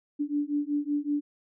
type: beating tone pair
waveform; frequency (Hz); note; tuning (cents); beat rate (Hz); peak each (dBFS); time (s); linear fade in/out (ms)
sine; 289 / 294.3; D4 / D4; -28 / +4; 5.3; -29 / -29; 0.19-1.21; 20
effects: none